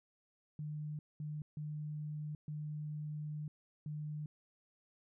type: tone bursts at uneven times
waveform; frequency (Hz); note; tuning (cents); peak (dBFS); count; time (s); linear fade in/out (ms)
sine; 150.8; D3; +46; -39; 5; 0.59-0.99 / 1.2-1.42 / 1.57-2.35 / 2.48-3.48 / 3.86-4.26; 2
effects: none